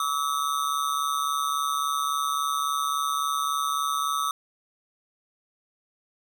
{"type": "ring-modulated tone", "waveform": "square", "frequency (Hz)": 1220, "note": "D#6", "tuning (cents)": -34, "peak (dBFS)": -22, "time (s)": [0, 4.31], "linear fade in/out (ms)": 2, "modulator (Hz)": 71.8, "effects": []}